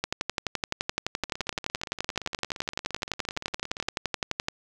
two click trains, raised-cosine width 0.2 ms, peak -9 / -19 dBFS, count 53 / 47, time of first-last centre 0.04-4.484 / 1.24-3.884 s, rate 11.7 / 17.4 Hz, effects none

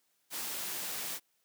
white noise, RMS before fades -38 dBFS, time 0.3-1.2 s, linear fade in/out 50 ms, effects white hiss -75 dBFS RMS until 1.44 s + high-pass 150 Hz 12 dB/octave

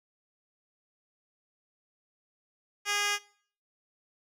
10% pulse tone with band-pass filter, 410 Hz, G#4, 22 cents flat, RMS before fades -29 dBFS, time 2.85-3.19 s, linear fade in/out 50 ms, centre 4200 Hz, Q 0.85, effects noise-tail reverb RT60 0.5 s tail -20 dB re dry

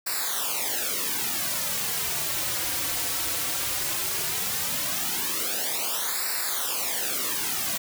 white noise with flanger, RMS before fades -28 dBFS, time 0.06-7.78 s, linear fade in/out 10 ms, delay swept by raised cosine 0.31 to 4.91 ms, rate 0.16 Hz, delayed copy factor -0.95, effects none

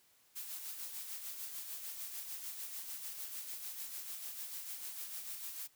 blue noise with tremolo, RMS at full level -43 dBFS, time 0.35-5.68 s, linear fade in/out 20 ms, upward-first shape sine, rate 6.7 Hz, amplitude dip 45%, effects white hiss -69 dBFS RMS until 5.75 s

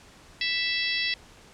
harmonic tone with a mistuned harmonic, 660 Hz, E5, 2 cents sharp, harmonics 3 / 4 / 5 / 6 / 7 / 8, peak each -30 / -31 / -32 / -33 / -33 / -34 dBFS, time 0.41-1.14 s, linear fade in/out 2 ms, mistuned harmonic 5, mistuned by +16 cents, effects pink hiss -52 dBFS RMS until 1.53 s + low-pass 8000 Hz 12 dB/octave

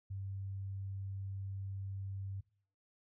sine tone, 97.4 Hz, G2, 11 cents flat, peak -39 dBFS, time 0.1-2.41 s, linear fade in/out 10 ms, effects noise-tail reverb RT60 0.5 s tail -22 dB re dry

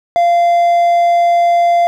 triangle tone, 691 Hz, F5, 19 cents flat, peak -6 dBFS, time 0.16-1.87 s, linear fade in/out 0 ms, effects none

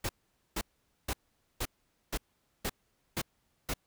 pink noise bursts, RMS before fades -33 dBFS, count 8, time 0.04-3.738 s, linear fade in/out 5 ms, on 51 ms, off 470 ms, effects pink hiss -75 dBFS RMS until 3.86 s

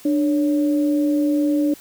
sine tone pair together, 296.3 / 560 Hz, D4 / C#5, +15 / +18 cents, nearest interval major seventh, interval 1103 cents, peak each -16 / -26 dBFS, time 0.05-1.74 s, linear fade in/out 5 ms, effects white hiss -45 dBFS RMS until 1.8 s

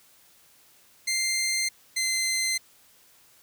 15% pulse tone pair in turn, 2093 / 2069 Hz, C7 / C7, 0 / -20 cents, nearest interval unison, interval 20 cents, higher first, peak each -18 dBFS, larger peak neither, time 1.07-1.69 / 1.96-2.58 s, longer neither, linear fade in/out 10 ms, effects white hiss -58 dBFS RMS until 3.42 s

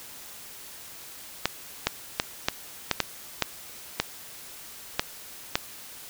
clicks, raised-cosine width 0.2 ms, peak -4 dBFS, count 10, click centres 1.456 / 1.87 / 2.199 / 2.485 / 2.913 / 3.003 / 3.423 / 4 / 4.995 / 5.555 s, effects white hiss -44 dBFS RMS until 6.09 s

